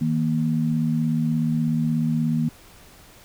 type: tone pair together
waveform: sine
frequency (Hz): 158.5 / 235.1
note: D#3 / A#3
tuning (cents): +32 / +15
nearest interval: perfect fifth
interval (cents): 683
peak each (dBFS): -22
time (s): 0.01-2.49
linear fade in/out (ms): 5
effects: pink hiss -49 dBFS RMS until 3.24 s